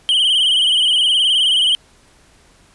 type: tone with vibrato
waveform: triangle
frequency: 3059 Hz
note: G7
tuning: 43 cents flat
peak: -10 dBFS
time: 0.09-1.75 s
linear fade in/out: 0 ms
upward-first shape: sine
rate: 19 Hz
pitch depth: 87 cents each way
effects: pink hiss -51 dBFS RMS until 2.74 s + resampled to 24000 Hz